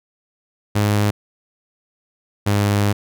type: tone pair in turn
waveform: sawtooth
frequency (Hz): 103.83 / 102.16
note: G#2 / G#2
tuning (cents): 0 / -28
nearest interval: unison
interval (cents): 28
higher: first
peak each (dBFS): -11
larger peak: neither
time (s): 0.75-1.11 / 2.46-2.93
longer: second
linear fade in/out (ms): 10
effects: none